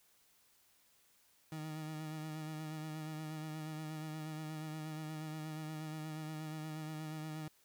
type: tone with vibrato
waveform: 30% pulse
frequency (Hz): 155.56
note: D#3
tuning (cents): 0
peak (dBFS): -39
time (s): 1.52-7.48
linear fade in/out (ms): 2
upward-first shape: sine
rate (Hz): 8.4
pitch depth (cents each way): 29
effects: white hiss -70 dBFS RMS until 7.64 s